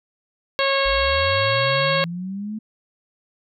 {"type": "harmonic tone", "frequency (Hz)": 547, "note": "C#5", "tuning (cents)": -23, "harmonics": [1, 2, 3, 4, 5, 6, 7, 8], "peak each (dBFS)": [-21, -24, -26, -27, -28, -29, -29, -30], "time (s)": [0.59, 2.04], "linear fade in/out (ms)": 0}
{"type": "linear sweep", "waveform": "sine", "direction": "up", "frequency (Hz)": [46.83, 220], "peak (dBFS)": -26, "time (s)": [0.85, 2.59], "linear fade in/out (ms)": 10}
{"effects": []}